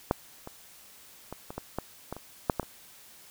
clicks, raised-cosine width 1 ms, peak -9 / -25 / -23 / -24 / -20 / -16 / -20 / -27 / -8 / -13 / -27 dBFS, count 11, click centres 0.111 / 0.474 / 1.326 / 1.505 / 1.58 / 1.786 / 2.126 / 2.166 / 2.498 / 2.597 / 2.63 s, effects white hiss -53 dBFS RMS until 3.3 s

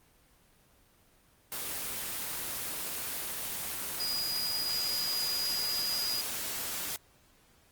sine tone in noise, 4909 Hz, D#8, 24 cents flat, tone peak -31 dBFS, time 4-6.21 s, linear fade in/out 0 ms, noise white, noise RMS -36 dBFS, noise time 1.52-6.96 s, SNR +2 dB, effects pink hiss -64 dBFS RMS until 7.71 s + Opus 24 kbps

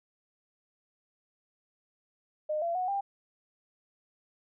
sine tone with pitch steps, 611 / 680 / 735 / 795 Hz, D#5 / F5 / F#5 / G5, -32 / -46 / -12 / +24 cents, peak -28 dBFS, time 2.49-3.01 s, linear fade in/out 10 ms, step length 130 ms, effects none

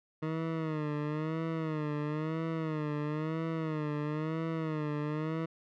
20% pulse tone with vibrato, 155.56 Hz, D#3, in tune, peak -27 dBFS, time 0.22-5.46 s, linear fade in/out 10 ms, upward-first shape sine, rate 1 Hz, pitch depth 83 cents each way, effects low-pass 2000 Hz 12 dB/octave

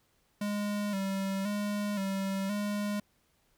square tone with vibrato, 200 Hz, G3, 35 cents sharp, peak -31 dBFS, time 0.41-3 s, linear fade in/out 5 ms, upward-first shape square, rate 0.96 Hz, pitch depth 52 cents each way, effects pink hiss -71 dBFS RMS until 3.57 s

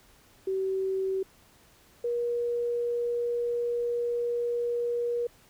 sine tone pair in turn, 382.4 / 477.1 Hz, G4 / A#4, -43 / +40 cents, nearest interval major third, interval 383 cents, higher second, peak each -26 dBFS, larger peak neither, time 0.47-1.23 / 2.04-5.27 s, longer second, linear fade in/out 5 ms, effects pink hiss -59 dBFS RMS until 5.49 s

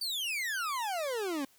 40% pulse exponential sweep, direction down, 4699 to 263 Hz, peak -31 dBFS, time 0.01-1.45 s, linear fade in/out 5 ms, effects white hiss -64 dBFS RMS until 1.58 s

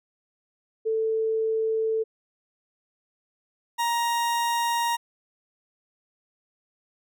sine / 40% pulse tone pair in turn, 443.1 / 938.9 Hz, A4 / A#5, +12 / +12 cents, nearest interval octave + minor second, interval 1300 cents, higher second, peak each -22 dBFS, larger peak neither, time 0.85-2.04 / 3.78-4.97 s, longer neither, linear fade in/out 20 ms, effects none

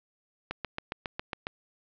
click train, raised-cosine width 0.3 ms, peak -16 dBFS, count 8, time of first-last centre 0.51-1.469 s, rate 7.3 Hz, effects low-pass 4000 Hz 12 dB/octave

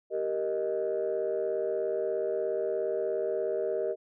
sine chord, Eb major, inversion first, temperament equal with one note detuned, 389.3 / 466.2 / 622.3 Hz, G4 / Bb4 / Eb5, -12 / 0 / 0 cents, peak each -31 dBFS, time 0.1-3.96 s, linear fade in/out 50 ms, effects tanh soft clip ceiling -21 dBFS

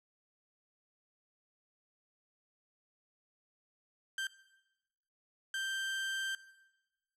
30% pulse tone bursts at uneven times, 1569 Hz, G6, 1 cent sharp, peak -32 dBFS, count 2, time 4.18-4.27 / 5.54-6.35 s, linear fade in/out 2 ms, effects noise-tail reverb RT60 1.0 s tail -17 dB re dry + low-pass 10000 Hz 12 dB/octave

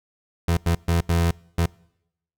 30% pulse tone bursts at uneven times, 84.5 Hz, E2, 43 cents sharp, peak -15 dBFS, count 5, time 0.48-0.57 / 0.66-0.75 / 0.88-1.01 / 1.09-1.31 / 1.58-1.66 s, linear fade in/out 5 ms, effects noise-tail reverb RT60 0.8 s tail -25 dB re dry

